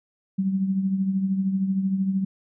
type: tone with tremolo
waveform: sine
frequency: 192.1 Hz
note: G3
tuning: 35 cents flat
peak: -18 dBFS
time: 0.38-2.25 s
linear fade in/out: 10 ms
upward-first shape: triangle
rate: 13 Hz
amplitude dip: 60%
effects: none